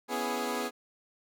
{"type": "chord", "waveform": "15% pulse", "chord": "C# minor seventh", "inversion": "third", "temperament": "equal with one note detuned", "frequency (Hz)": [246.9, 277.2, 330.6, 415.3], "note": ["B3", "C#4", "E4", "G#4"], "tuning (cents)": [0, 0, 5, 0], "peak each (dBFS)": [-28, -33, -34, -28], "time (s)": [0.08, 0.71], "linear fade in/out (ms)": 50, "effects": []}